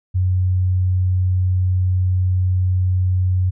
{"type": "tone", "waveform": "sine", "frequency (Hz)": 92, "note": "F#2", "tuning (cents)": -9, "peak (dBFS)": -14, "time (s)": [0.14, 3.51], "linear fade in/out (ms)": 20, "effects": []}